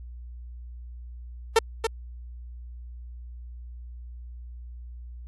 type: tone with echo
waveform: sawtooth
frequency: 450 Hz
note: A4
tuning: 39 cents sharp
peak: -11 dBFS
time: 1.56-1.59 s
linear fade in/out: 5 ms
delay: 280 ms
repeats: 1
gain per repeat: -7 dB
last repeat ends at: 1.87 s
effects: added 60 Hz sine -38 dBFS peak until 5.27 s + AAC 32 kbps